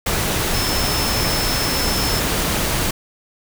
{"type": "tone in noise", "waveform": "sine", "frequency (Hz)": 5274, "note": "E8", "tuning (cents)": 0, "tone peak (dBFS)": -24, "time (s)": [0.54, 2.2], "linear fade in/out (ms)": 5, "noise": "pink", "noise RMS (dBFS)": -20, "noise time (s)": [0.06, 2.91], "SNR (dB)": -7, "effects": []}